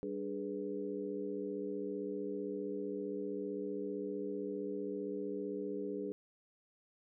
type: harmonic tone with a mistuned harmonic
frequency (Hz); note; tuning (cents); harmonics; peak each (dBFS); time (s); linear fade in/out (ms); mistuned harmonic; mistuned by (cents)
98; G2; 0; 2 / 3 / 4 / 5; -45 / -42 / -40 / -45; 0.03-6.12; 0; 4; +97
effects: none